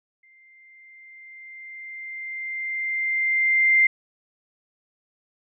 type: tone with exponential growth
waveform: sine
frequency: 2093 Hz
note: C7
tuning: in tune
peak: -13 dBFS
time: 0.23-3.87 s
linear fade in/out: 5 ms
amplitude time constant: 790 ms
effects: none